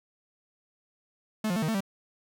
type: tone with pitch steps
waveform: 45% pulse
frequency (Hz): 216.8 / 177.1 / 221.9 / 156.4 / 223.4 / 195.1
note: A3 / F3 / A3 / D#3 / A3 / G3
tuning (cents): -25 / +24 / +15 / +9 / +27 / -8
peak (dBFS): -26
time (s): 1.44-1.806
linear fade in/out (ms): 5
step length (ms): 61
effects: none